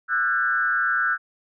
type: tone with frequency modulation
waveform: sine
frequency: 1480 Hz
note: F#6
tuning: in tune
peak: -19 dBFS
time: 0.08-1.18 s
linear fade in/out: 50 ms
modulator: 129 Hz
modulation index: 1.2
effects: none